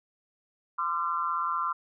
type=tone cluster; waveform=sine; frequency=1032 / 1188 / 1359 Hz; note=C6 / D6 / F6; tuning=-24 / +20 / -48 cents; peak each=-31 dBFS; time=0.78-1.73 s; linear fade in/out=10 ms; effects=none